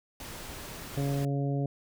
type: noise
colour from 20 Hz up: pink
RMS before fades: -42 dBFS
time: 0.2-1.25 s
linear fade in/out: 2 ms
type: harmonic tone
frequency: 140 Hz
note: C#3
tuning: 18 cents sharp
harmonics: 1 / 2 / 3 / 4 / 5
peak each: -28 / -34 / -38 / -40 / -42 dBFS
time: 0.97-1.66 s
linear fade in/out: 2 ms
effects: none